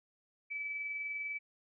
sine tone with tremolo, 2302 Hz, D7, 35 cents flat, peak -35 dBFS, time 0.5-1.39 s, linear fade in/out 20 ms, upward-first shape sine, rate 20 Hz, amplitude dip 30%, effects none

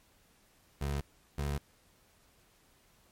25% pulse tone pair in turn, 70.7 / 71.44 Hz, C#2 / D2, +35 / -47 cents, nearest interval unison, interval 18 cents, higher second, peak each -28 dBFS, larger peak neither, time 0.81-1.01 / 1.38-1.58 s, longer neither, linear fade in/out 5 ms, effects pink hiss -66 dBFS RMS until 3.11 s + MP3 64 kbps

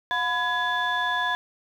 sine tone cluster, 718 / 1003 / 1682 / 3481 Hz, F5 / B5 / G#6 / A7, +48 / +26 / +22 / -19 cents, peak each -30 / -26 / -25 / -31 dBFS, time 0.11-1.35 s, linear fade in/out 0 ms, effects tanh soft clip ceiling -16 dBFS + 9-bit

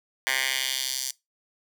10% pulse tone with high-pass filter sweep, 131.7 Hz, C3, 12 cents sharp, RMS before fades -28 dBFS, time 0.27-1.11 s, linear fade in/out 0 ms, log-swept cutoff 1700 to 5800 Hz, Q 1.5, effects noise-tail reverb RT60 0.2 s tail -21 dB re dry

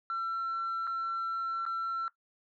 sine tone with dropouts, 1349 Hz, E6, 40 cents sharp, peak -29 dBFS, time 0.1-2.08 s, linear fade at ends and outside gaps 1 ms, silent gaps 0.87-0.874 / 1.653-1.663 s, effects noise-tail reverb RT60 0.1 s tail -17 dB re dry + tanh soft clip ceiling -29 dBFS

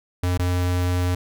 square tone with dropouts, 89.5 Hz, F2, 43 cents sharp, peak -20 dBFS, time 0.23-1.15 s, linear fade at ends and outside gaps 5 ms, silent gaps 0.376-0.393 s, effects none

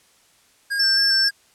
square tone with vibrato, 1600 Hz, G6, 35 cents sharp, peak -22 dBFS, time 0.7-1.31 s, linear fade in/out 20 ms, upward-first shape square, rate 3.7 Hz, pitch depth 27 cents each way
sine tone, 5400 Hz, E8, 41 cents sharp, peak -16 dBFS, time 0.79-1.29 s, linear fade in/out 10 ms
effects white hiss -57 dBFS RMS until 1.54 s + low-pass 10000 Hz 12 dB/octave

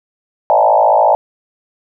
sine tone with frequency modulation, 740 Hz, F#5, in tune, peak -7 dBFS, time 0.5-1.15 s, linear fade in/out 0 ms, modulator 54.6 Hz, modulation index 3.2, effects none

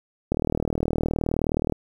click train, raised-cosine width 2 ms, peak -10 dBFS, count 56, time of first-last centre 0.32-1.723 s, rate 39.2 Hz, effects 8-bit

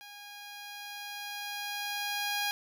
10% pulse tone with level ramp, 819 Hz, G#5, 24 cents flat, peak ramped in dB -39 to -21 dBFS, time 0.01-2.51 s, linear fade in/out 0 ms, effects none

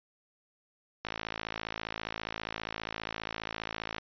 click train, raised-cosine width 0.3 ms, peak -18 dBFS, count 162, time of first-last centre 1.05-3.983 s, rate 54.9 Hz, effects resampled to 11025 Hz

